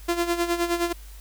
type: tone with tremolo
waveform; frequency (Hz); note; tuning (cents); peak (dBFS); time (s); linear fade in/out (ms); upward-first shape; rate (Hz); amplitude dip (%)
sawtooth; 343.9; F4; -27; -16; 0.08-0.93; 10; sine; 9.6; 70
effects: added 50 Hz sine -40 dBFS peak until 1.2 s + white hiss -51 dBFS RMS until 1.2 s